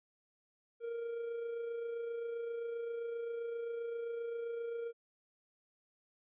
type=tone with amplitude modulation; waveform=triangle; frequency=466.2 Hz; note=A#4; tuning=in tune; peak=-34 dBFS; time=0.8-4.93 s; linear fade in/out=50 ms; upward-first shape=sine; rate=27.6 Hz; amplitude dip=35%; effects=resampled to 8000 Hz